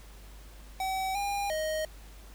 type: tone with pitch steps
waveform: square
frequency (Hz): 762 / 806 / 625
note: G5 / G5 / D#5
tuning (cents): -49 / +48 / +8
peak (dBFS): -30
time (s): 0.8-1.85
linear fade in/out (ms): 2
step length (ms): 350
effects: added 50 Hz sine -47 dBFS peak until 2.34 s + pink hiss -55 dBFS RMS until 2.34 s